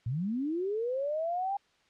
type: linear sweep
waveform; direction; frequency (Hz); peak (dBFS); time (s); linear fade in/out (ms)
sine; up; 105.9 to 810; -29; 0.06-1.57; 5
effects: white hiss -67 dBFS RMS until 1.89 s + low-pass 4000 Hz 12 dB/octave